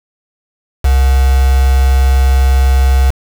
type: tone with quantisation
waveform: sine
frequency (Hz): 66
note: C2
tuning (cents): +16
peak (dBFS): -6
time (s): 0.84-3.11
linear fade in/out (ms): 10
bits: 3
effects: none